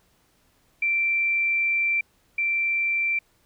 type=tone pair in turn; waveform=sine; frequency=2349 / 2349 Hz; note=D7 / D7; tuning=0 / 0 cents; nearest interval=unison; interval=0 cents; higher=neither; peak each=-20 / -21 dBFS; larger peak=first; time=0.82-2.01 / 2.38-3.19 s; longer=first; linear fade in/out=5 ms; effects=pink hiss -64 dBFS RMS until 3.45 s